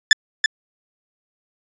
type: tone with echo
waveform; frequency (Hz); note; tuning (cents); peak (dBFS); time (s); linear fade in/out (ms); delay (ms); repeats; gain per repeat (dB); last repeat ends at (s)
sawtooth; 1745; A6; -15; -4; 0.11-0.13; 2; 330; 1; -5; 0.46
effects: resampled to 16000 Hz